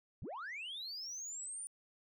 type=linear sweep; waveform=sine; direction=up; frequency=56.5 to 9397 Hz; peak=-40 dBFS; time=0.22-1.67 s; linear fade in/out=0 ms; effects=tanh soft clip ceiling -40 dBFS